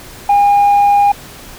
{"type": "tone with tanh clipping", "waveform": "sine", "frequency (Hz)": 812, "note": "G#5", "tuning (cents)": -39, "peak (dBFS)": -7, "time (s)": [0.29, 1.12], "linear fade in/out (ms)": 5, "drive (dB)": 1, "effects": ["pink hiss -34 dBFS RMS until 1.58 s"]}